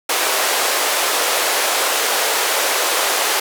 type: band-pass noise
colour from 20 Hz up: pink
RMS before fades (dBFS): -18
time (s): 0.09-3.4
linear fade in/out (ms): 5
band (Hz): 460 to 15000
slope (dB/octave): 24
effects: none